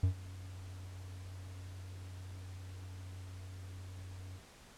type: tone with ADSR envelope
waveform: triangle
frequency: 92.7 Hz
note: F#2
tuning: 4 cents sharp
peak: -22 dBFS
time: 0.03-4.4 s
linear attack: 6 ms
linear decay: 100 ms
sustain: -21 dB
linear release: 46 ms
effects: pink hiss -58 dBFS RMS until 4.77 s + low-pass 10000 Hz 12 dB/octave